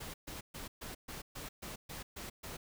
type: noise bursts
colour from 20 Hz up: pink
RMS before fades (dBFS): -45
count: 10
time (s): 0-2.57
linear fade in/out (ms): 10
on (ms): 140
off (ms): 130
effects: none